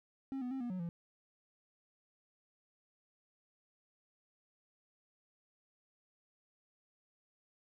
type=tone with pitch steps; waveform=triangle; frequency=269.2 / 248 / 266.2 / 241.2 / 184.2 / 170.3 Hz; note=C4 / B3 / C4 / B3 / F#3 / F3; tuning=+49 / +7 / +30 / -41 / -7 / -43 cents; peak=-35 dBFS; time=0.32-0.89 s; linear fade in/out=0 ms; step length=95 ms; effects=none